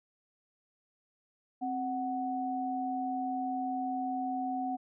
sine tone pair together, 262.5 / 742.5 Hz, C4 / F#5, +6 / +6 cents, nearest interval octave + tritone, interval 1800 cents, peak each -35 / -33 dBFS, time 1.61-4.77 s, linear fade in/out 20 ms, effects none

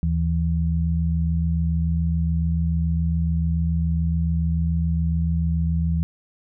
sine tone pair together, 77.78 / 164.81 Hz, D#2 / E3, 0 / 0 cents, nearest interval octave + minor second, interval 1300 cents, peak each -21 / -22 dBFS, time 0.03-6.03 s, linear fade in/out 0 ms, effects none

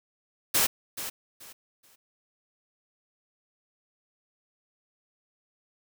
white noise with echo, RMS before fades -23 dBFS, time 0.54-0.67 s, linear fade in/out 10 ms, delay 430 ms, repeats 3, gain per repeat -12 dB, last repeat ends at 1.96 s, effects none

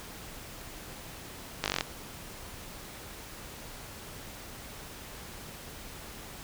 slowing click train, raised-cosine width 0.2 ms, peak -10 dBFS, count 9, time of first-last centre 1.64-1.809 s, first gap 19 ms, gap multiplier 1.03, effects pink hiss -45 dBFS RMS until 6.43 s

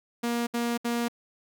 sawtooth tone bursts, 236.6 Hz, A#3, 26 cents sharp, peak -22 dBFS, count 3, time 0.23-1.084 s, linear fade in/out 10 ms, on 240 ms, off 67 ms, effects none

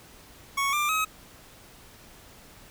25% pulse tone with pitch steps, 1108.7 / 1188.3 / 1273.6 Hz, C#6 / D6 / D#6, 0 / +20 / +40 cents, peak -20 dBFS, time 0.57-1.05 s, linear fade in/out 10 ms, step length 160 ms, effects pink hiss -51 dBFS RMS until 2.7 s

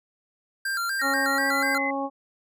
square tone with vibrato, 1480 Hz, F#6, in tune, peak -26 dBFS, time 0.65-1.78 s, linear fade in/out 5 ms, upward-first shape square, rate 4.1 Hz, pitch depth 120 cents each way
sine tone with pitch glide, 1864.7 to 2045 Hz, A#6 to C7, 0 to -40 cents, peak -26 dBFS, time 0.99-1.91 s, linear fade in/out 10 ms, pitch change +160 cents, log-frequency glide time 1.27-1.68 s
harmonic tone, 274.9 Hz, C#4, 14 cents flat, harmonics 1 / 2 / 3 / 4, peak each -30 / -31 / -30 / -34 dBFS, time 1.01-2.1 s, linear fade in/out 50 ms
effects none

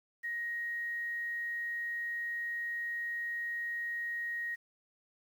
sine tone with quantisation, 1880 Hz, A#6, 14 cents sharp, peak -34 dBFS, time 0.23-4.56 s, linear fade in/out 20 ms, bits 10, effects none

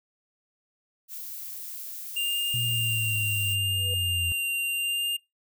violet noise, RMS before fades -38 dBFS, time 1.08-3.57 s, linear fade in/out 50 ms
square tone with vibrato, 2794 Hz, F7, in tune, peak -26 dBFS, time 2.16-5.17 s, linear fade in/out 10 ms, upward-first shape sine, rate 0.73 Hz, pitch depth 12 cents each way
sine linear sweep, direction down, 122.7 to 87.31 Hz, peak -29 dBFS, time 2.54-4.32 s, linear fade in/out 0 ms
sine tone with exponential growth, 493.9 Hz, B4, in tune, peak -35 dBFS, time 3.6-3.94 s, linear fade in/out 1 ms, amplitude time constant 72 ms
effects noise-tail reverb RT60 0.2 s tail -24 dB re dry

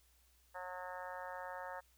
harmonic tone, 182 Hz, F#3, 28 cents flat, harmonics 3 / 4 / 5 / 6 / 7 / 8 / 9 / 10, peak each -49 / -51 / -48 / -56 / -53 / -57 / -53 / -55 dBFS, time 0.54-1.81 s, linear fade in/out 20 ms, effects added 61 Hz sine -70 dBFS peak until 1.97 s + white hiss -72 dBFS RMS until 1.97 s

